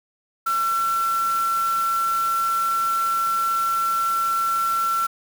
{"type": "tone in noise", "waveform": "sine", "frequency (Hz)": 1350, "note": "E6", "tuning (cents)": 41, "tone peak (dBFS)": -19, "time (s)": [0.46, 5.07], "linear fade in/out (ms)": 10, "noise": "white", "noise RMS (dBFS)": -35, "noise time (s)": [0.46, 5.07], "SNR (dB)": 13, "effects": []}